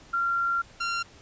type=tone pair in turn; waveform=sine / sawtooth; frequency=1379 / 1379 Hz; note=F6 / F6; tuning=-22 / -22 cents; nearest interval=unison; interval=0 cents; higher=neither; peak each=-23 dBFS; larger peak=neither; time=0.13-0.62 / 0.8-1.03 s; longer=first; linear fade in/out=10 ms; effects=pink hiss -52 dBFS RMS until 1.21 s + resampled to 16000 Hz